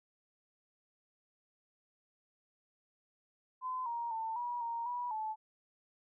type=tone with pitch steps; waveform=sine; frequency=1021 / 939 / 894 / 965 / 931 / 974 / 869 Hz; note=C6 / A#5 / A5 / B5 / A#5 / B5 / A5; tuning=-43 / +12 / +27 / -40 / -2 / -24 / -22 cents; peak=-35 dBFS; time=3.61-5.36 s; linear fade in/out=50 ms; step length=250 ms; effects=none